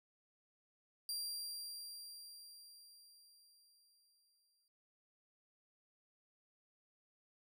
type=tone with exponential decay; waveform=sawtooth; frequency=4747 Hz; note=D8; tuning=18 cents sharp; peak=-36 dBFS; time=1.09-4.68 s; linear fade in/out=1 ms; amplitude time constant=780 ms; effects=none